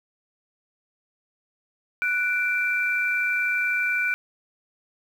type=tone pair together; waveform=sine; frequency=1480 / 2348 Hz; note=F#6 / D7; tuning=0 / -1 cents; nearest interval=minor sixth; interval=799 cents; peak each=-24 dBFS; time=2.02-4.14 s; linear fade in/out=0 ms; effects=8-bit